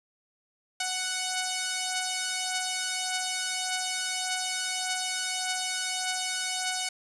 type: beating tone pair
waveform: 5% pulse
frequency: 740 / 741.7 Hz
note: F#5 / F#5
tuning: 0 / +4 cents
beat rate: 1.7 Hz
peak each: -24 / -18 dBFS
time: 0.8-6.89 s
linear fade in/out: 5 ms
effects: resampled to 24000 Hz + 9-bit

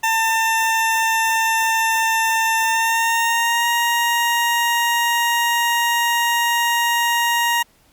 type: tone with pitch glide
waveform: 20% pulse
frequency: 897 to 942.1 Hz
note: A5 to A#5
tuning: +33 to +18 cents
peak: -11 dBFS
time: 0.03-7.63 s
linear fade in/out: 10 ms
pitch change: +85 cents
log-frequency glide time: 2.63-3.68 s
effects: pink hiss -56 dBFS RMS until 7.92 s + Opus 48 kbps

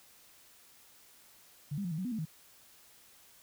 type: tone with pitch steps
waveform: sine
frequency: 145.1 / 200.8 / 175.1 / 156.3 / 186.7 / 248.3 / 220.9 / 158 Hz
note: D3 / G3 / F3 / D#3 / F#3 / B3 / A3 / D#3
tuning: -21 / +42 / +5 / +8 / +16 / +9 / +7 / +27 cents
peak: -33 dBFS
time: 1.71-2.254 s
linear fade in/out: 10 ms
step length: 68 ms
effects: white hiss -60 dBFS RMS until 3.42 s

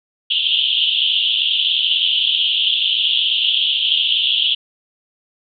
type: band-pass noise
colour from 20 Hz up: pink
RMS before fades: -17 dBFS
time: 0.3-4.55 s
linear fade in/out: 10 ms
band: 2900 to 3500 Hz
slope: 96 dB/octave
effects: none

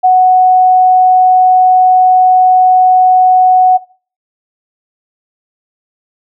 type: tone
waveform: sine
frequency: 740 Hz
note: F#5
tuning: in tune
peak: -3 dBFS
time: 0.03-3.78 s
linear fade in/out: 20 ms
effects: noise-tail reverb RT60 0.4 s tail -19 dB re dry

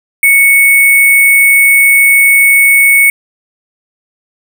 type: tone with sample-and-hold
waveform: sine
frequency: 2217 Hz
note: C#7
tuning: in tune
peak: -3 dBFS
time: 0.23-3.1 s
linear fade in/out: 2 ms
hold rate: 11025 Hz
effects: none

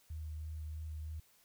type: tone with vibrato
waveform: sine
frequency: 77.78 Hz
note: D#2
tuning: in tune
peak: -40 dBFS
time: 0.1-1.2 s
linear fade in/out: 5 ms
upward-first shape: triangle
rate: 3.1 Hz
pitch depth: 19 cents each way
effects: white hiss -68 dBFS RMS until 1.44 s

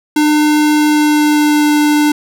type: tone with pitch glide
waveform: square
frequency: 301.2 to 297.9 Hz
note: D4 to D4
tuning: +44 to +25 cents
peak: -9 dBFS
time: 0.16-2.12 s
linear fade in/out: 5 ms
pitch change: -19 cents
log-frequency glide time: 0.76-1.71 s
effects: none

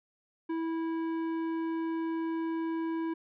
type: tone with tanh clipping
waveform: sine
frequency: 327.2 Hz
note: E4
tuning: 13 cents flat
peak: -32 dBFS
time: 0.49-3.14 s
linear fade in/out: 10 ms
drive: 12 dB
effects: none

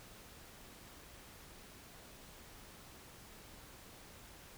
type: silence
effects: pink hiss -56 dBFS RMS until 4.57 s

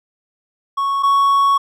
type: tone pair in turn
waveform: triangle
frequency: 1107 / 1112 Hz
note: C#6 / C#6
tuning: -3 / +5 cents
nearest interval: unison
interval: 8 cents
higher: second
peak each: -14 / -9 dBFS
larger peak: second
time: 0.77-1.03 / 1.03-1.58 s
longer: second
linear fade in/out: 10 ms
effects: none

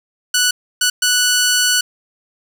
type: tone bursts at uneven times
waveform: 10% pulse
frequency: 1480 Hz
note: F#6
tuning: in tune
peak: -4 dBFS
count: 3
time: 0.34-0.51 / 0.81-0.9 / 1.02-1.81 s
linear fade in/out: 5 ms
effects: none

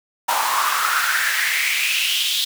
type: noise with high-pass filter sweep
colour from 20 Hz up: pink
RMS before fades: -20 dBFS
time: 0.28-2.45 s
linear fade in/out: 10 ms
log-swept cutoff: 880 to 3600 Hz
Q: 5.1
effects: none

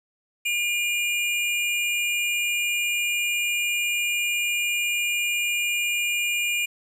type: tone pair together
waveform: square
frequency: 2414 / 2860 Hz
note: D7 / F7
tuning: +47 / +41 cents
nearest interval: minor third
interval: 294 cents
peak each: -24 / -30 dBFS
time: 0.45-6.66 s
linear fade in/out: 10 ms
effects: resampled to 32000 Hz + 9-bit

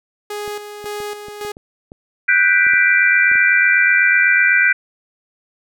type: tone with tremolo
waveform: sawtooth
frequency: 415.3 Hz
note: G#4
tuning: in tune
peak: -20 dBFS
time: 0.3-1.52 s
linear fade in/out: 5 ms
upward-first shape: square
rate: 1.8 Hz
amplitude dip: 55%
type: clicks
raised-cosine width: 2 ms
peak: -24 dBFS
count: 11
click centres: 0.478 / 0.843 / 1.003 / 1.284 / 1.45 / 1.569 / 1.919 / 2.667 / 2.736 / 3.316 / 3.355 s
type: chord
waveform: sine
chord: G major seventh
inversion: third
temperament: equal with one note detuned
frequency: 1480 / 1568 / 1975.5 / 2356 Hz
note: F#6 / G6 / B6 / D7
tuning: 0 / 0 / 0 / +5 cents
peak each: -16 dBFS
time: 2.28-4.73 s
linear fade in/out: 10 ms
effects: none

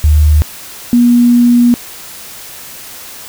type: tone pair in turn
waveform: sine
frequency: 75.8 / 240.6 Hz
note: D#2 / B3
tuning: -45 / -45 cents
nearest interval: octave + minor sixth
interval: 2000 cents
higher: second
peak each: -4 dBFS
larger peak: neither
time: 0.04-0.42 / 0.93-1.74 s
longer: second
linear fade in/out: 0 ms
effects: white hiss -30 dBFS RMS until 3.28 s

